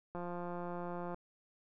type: click train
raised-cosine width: 1 ms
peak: -29 dBFS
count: 175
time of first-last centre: 0.15-1.144 s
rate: 175 Hz
effects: none